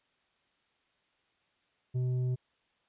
sine tone with tanh clipping, 126.2 Hz, B2, 38 cents sharp, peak -29 dBFS, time 1.94-2.36 s, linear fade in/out 20 ms, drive 6 dB, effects white hiss -73 dBFS RMS until 2.88 s + resampled to 8000 Hz

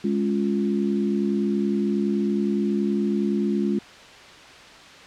sine chord, Db major, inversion second, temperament equal, 207.7 / 277.2 / 349.2 Hz, Ab3 / Db4 / F4, 0 / 0 / 0 cents, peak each -22 / -28 / -26 dBFS, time 0.04-3.79 s, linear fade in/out 5 ms, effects white hiss -44 dBFS RMS until 5.06 s + low-pass 4000 Hz 12 dB/octave

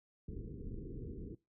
pink low-pass noise, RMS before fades -45 dBFS, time 0.28-1.35 s, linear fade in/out 5 ms, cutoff 460 Hz, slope 96 dB/octave, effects noise-tail reverb RT60 0.2 s tail -17 dB re dry

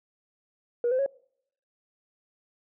sine tone with pitch steps, 479 / 514 / 551 Hz, A#4 / C5 / C#5, +47 / -31 / -11 cents, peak -21 dBFS, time 0.84-1.062 s, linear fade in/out 2 ms, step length 74 ms, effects noise-tail reverb RT60 0.7 s tail -26 dB re dry + tanh soft clip ceiling -19 dBFS

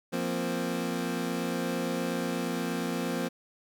25% pulse chord, F suspended fourth, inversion none, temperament equal, 174.61 / 233.1 / 261.6 Hz, F3 / Bb3 / C4, 0 / 0 / 0 cents, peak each -30 dBFS, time 0.12-3.29 s, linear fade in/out 20 ms, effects none

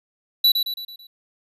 square tone with echo, 3948 Hz, B7, 1 cent flat, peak -13 dBFS, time 0.44-0.52 s, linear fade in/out 5 ms, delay 110 ms, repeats 5, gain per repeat -6 dB, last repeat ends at 1.07 s, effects resampled to 32000 Hz

